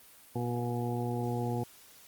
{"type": "harmonic tone", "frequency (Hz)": 120.1, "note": "B2", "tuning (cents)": -48, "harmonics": [1, 2, 3, 4, 6, 7], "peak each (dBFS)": [-33, -36, -38, -39, -41, -41], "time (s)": [0.35, 1.64], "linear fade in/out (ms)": 10, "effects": ["white hiss -56 dBFS RMS until 2.07 s", "Opus 32 kbps"]}